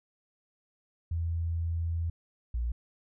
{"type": "tone pair in turn", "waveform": "sine", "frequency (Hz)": [83.5, 59.04], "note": ["E2", "A#1"], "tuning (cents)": [23, 23], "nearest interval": "tritone", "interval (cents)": 600, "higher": "first", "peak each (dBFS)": -28, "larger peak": "neither", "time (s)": [[1.11, 2.1], [2.54, 2.72]], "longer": "first", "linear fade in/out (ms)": 5, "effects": []}